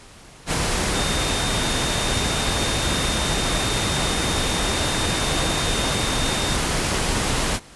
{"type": "tone in noise", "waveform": "sine", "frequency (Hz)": 3657, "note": "A#7", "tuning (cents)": -34, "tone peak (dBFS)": -29, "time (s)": [0.92, 6.58], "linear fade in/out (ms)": 50, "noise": "pink", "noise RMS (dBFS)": -22, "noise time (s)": [0.46, 7.6], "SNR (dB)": -10, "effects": ["pink hiss -45 dBFS RMS until 7.75 s", "resampled to 24000 Hz"]}